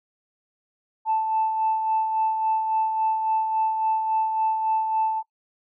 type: tone with tremolo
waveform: sine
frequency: 880 Hz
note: A5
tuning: in tune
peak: -18 dBFS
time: 1.05-5.23 s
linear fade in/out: 50 ms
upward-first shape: sine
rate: 3.6 Hz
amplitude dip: 45%
effects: noise-tail reverb RT60 0.1 s tail -19 dB re dry + tanh soft clip ceiling -14 dBFS